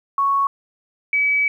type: tone pair in turn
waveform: sine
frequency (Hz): 1108.7 / 2285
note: C#6 / D7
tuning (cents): 0 / -48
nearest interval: octave + minor second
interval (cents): 1252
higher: second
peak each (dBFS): -15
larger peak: neither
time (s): 0.18-0.47 / 1.13-1.48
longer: second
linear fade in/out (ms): 2
effects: 9-bit